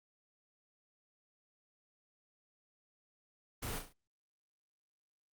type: noise with echo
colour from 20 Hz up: pink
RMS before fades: -40 dBFS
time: 3.62-3.79 s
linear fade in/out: 10 ms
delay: 35 ms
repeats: 4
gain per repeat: -6 dB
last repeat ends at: 3.93 s
effects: Opus 24 kbps